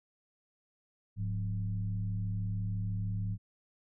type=tone with frequency modulation; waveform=sine; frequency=103.83 Hz; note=G#2; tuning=in tune; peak=-31 dBFS; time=1.16-3.38 s; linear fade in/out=50 ms; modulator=73.9 Hz; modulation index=0.69; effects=none